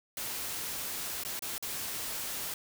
white noise with dropouts, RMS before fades -37 dBFS, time 0.17-2.54 s, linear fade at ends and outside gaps 2 ms, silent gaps 1.236-1.249 / 1.393-1.422 / 1.581-1.625 s, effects none

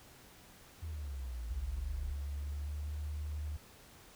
sine exponential sweep, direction down, 82.41 to 38.22 Hz, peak -38 dBFS, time 0.82-2.13 s, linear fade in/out 10 ms
sine tone with pitch glide, 69.2 to 75.03 Hz, C#2 to D2, -2 to +38 cents, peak -36 dBFS, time 1.5-3.57 s, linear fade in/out 10 ms, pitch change +140 cents, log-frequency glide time 1.93-2.96 s
effects tanh soft clip ceiling -29 dBFS + pink hiss -58 dBFS RMS until 4.15 s

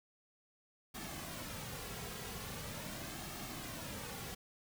pink noise with flanger, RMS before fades -45 dBFS, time 0.94-4.35 s, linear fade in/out 10 ms, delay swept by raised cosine 2 to 3.4 ms, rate 0.42 Hz, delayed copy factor -0.55, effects none

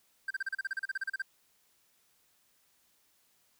triangle tone bursts, 1571 Hz, G6, 3 cents sharp, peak -29 dBFS, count 16, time 0.28-1.221 s, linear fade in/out 5 ms, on 26 ms, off 35 ms, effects white hiss -70 dBFS RMS until 3.59 s

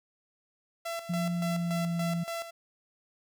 sawtooth tone with tremolo, 672 Hz, E5, 33 cents sharp, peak -29 dBFS, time 0.85-2.51 s, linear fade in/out 10 ms, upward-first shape square, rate 3.5 Hz, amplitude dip 65%
sine tone with pitch glide, 174.61 to 170.03 Hz, F3 to F3, 0 to -46 cents, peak -28 dBFS, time 1.09-2.24 s, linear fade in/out 10 ms, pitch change -46 cents, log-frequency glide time 1.26-1.93 s
effects none

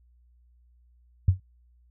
sine tone with exponential decay, 92.5 Hz, F#2, in tune, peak -12 dBFS, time 1.28-1.4 s, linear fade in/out 5 ms, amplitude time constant 26 ms, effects added 60 Hz sine -57 dBFS peak until 1.9 s

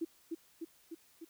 sine tone with echo, 329.6 Hz, E4, in tune, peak -32 dBFS, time 0.01-0.05 s, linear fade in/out 10 ms, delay 300 ms, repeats 4, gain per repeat -3 dB, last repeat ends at 1.25 s, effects white hiss -66 dBFS RMS until 1.29 s

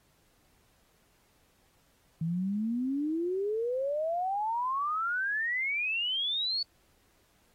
sine exponential sweep, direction up, 158.9 to 4500 Hz, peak -28 dBFS, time 2.21-6.63 s, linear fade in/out 5 ms, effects pink hiss -68 dBFS RMS until 7.54 s + AAC 48 kbps

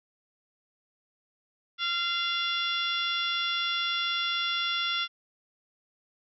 harmonic tone with a mistuned harmonic, 689 Hz, F5, 24 cents flat, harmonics 2 / 3 / 4 / 5 / 6 / 7 / 8, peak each -32 / -36 / -34 / -30 / -43 / -43 / -42 dBFS, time 1.78-5.08 s, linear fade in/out 50 ms, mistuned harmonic 4, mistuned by +20 cents, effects none

